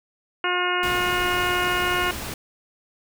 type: harmonic tone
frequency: 358.4 Hz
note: F4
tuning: 45 cents sharp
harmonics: 1 / 2 / 3 / 4 / 5 / 6 / 7 / 8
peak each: -28 / -30 / -27 / -26 / -32 / -31 / -34 / -29 dBFS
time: 0.44-2.11 s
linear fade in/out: 2 ms
type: noise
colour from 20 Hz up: pink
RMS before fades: -32 dBFS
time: 0.83-2.34 s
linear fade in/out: 2 ms
effects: none